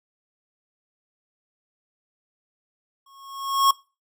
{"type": "tone with exponential growth", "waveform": "square", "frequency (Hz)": 1094, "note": "C#6", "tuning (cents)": -23, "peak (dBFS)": -14, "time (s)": [3.06, 3.71], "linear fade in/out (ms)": 5, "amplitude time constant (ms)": 140, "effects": ["noise-tail reverb RT60 0.3 s tail -21 dB re dry"]}